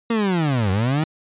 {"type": "linear two-way sweep", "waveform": "30% pulse", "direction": "down then up", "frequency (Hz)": [235.8, 90.6, 161.9], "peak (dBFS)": -15, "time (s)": [0.1, 1.04], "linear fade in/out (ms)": 5, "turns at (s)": 0.71, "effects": ["resampled to 8000 Hz"]}